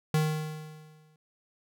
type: tone with exponential decay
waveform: square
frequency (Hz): 154.8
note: D#3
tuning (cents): -9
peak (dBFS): -22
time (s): 0.14-1.16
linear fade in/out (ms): 2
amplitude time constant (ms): 220
effects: none